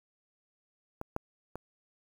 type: clicks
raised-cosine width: 1 ms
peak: -23 / -18 / -25 dBFS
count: 3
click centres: 1.014 / 1.164 / 1.556 s
effects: 8-bit